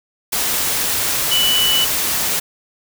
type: tone in noise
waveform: sine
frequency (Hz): 2970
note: F#7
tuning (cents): +6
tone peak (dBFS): -14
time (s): 1.31-1.85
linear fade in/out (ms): 10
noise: white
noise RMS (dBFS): -19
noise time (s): 0.32-2.4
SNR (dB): +2
effects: none